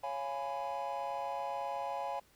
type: chord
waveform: triangle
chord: C# dominant seventh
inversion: none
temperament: just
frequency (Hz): 554.4 / 693 / 831.5 / 997.9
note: C#5 / E#5 / G#5 / B5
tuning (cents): 0 / -14 / +2 / +18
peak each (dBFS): -39 / -39 / -36 / -40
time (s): 0.03-2.2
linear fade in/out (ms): 10
effects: tanh soft clip ceiling -27 dBFS + pink hiss -66 dBFS RMS until 2.35 s